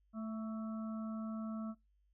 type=harmonic tone with a mistuned harmonic; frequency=220 Hz; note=A3; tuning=in tune; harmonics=1 / 3 / 5 / 6; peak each=-39 / -51 / -55 / -53 dBFS; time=0.13-1.75 s; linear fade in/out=50 ms; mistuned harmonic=5; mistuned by=+34 cents; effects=noise-tail reverb RT60 0.2 s tail -26 dB re dry + added 50 Hz sine -70 dBFS peak until 2.13 s